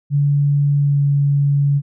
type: tone with pitch glide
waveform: sine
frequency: 143.3 to 141.98 Hz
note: D3 to C#3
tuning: -42 to +42 cents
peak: -12 dBFS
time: 0.1-1.82 s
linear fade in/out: 50 ms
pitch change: -16 cents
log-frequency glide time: 0.78-1.01 s
effects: none